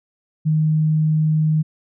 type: tone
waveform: sine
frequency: 155.56 Hz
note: D#3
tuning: in tune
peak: -14 dBFS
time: 0.45-1.63 s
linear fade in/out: 20 ms
effects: none